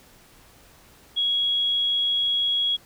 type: tone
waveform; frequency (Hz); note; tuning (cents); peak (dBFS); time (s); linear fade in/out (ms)
sine; 3322; G#7; 0; -20; 1.16-2.77; 20
effects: pink hiss -53 dBFS RMS until 2.85 s